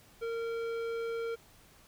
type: tone with tanh clipping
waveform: sine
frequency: 460.3 Hz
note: A#4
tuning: 22 cents flat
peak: -35 dBFS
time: 0.21-1.36 s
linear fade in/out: 20 ms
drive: 14 dB
effects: pink hiss -60 dBFS RMS until 1.87 s